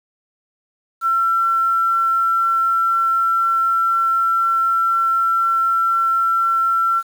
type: tone with quantisation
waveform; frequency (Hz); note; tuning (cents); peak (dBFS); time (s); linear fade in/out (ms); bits
sine; 1351; E6; +42; -14; 1.01-7.03; 50; 7
effects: none